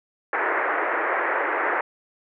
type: band-pass noise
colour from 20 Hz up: white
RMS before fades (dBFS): -24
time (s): 0.33-1.81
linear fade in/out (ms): 2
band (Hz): 330 to 2000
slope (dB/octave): 48
effects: none